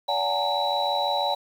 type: tone cluster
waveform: sine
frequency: 575 / 732 / 826 / 912 / 3925 Hz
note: D5 / F#5 / G#5 / A#5 / B7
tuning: -37 / -19 / -10 / -38 / -11 cents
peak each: -28 dBFS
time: 0.08-1.35 s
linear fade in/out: 10 ms
effects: tanh soft clip ceiling -13 dBFS + 8-bit